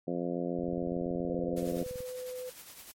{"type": "harmonic tone", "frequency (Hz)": 87.1, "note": "F2", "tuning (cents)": -4, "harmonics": [2, 3, 4, 5, 6, 7, 8], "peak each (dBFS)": [-37, -36, -37, -40, -38, -42, -45], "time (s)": [0.07, 1.84], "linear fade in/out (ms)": 10}
{"type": "click train", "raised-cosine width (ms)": 5, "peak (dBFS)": -33, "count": 31, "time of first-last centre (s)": [0.59, 2.005], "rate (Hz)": 21.2}
{"type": "tone", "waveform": "sine", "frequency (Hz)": 504, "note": "B4", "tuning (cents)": 35, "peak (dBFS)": -37, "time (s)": [1.27, 2.5], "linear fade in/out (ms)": 10}
{"type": "noise with tremolo", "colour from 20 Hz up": "white", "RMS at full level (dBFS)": -47, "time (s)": [1.56, 2.92], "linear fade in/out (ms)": 10, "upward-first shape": "triangle", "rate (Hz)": 9.9, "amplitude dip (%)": 60}
{"effects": ["MP3 64 kbps"]}